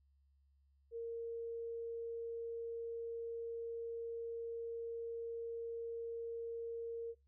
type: tone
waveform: sine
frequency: 462.8 Hz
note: A#4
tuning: 13 cents flat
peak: -40 dBFS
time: 0.91-7.15 s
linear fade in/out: 50 ms
effects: noise-tail reverb RT60 0.2 s tail -22 dB re dry + added 69 Hz sine -69 dBFS peak until 7.27 s